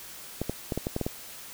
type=clicks; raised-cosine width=2 ms; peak=-15 dBFS; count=8; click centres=0.416 / 0.496 / 0.722 / 0.776 / 0.869 / 0.964 / 1.013 / 1.065 s; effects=white hiss -44 dBFS RMS until 1.53 s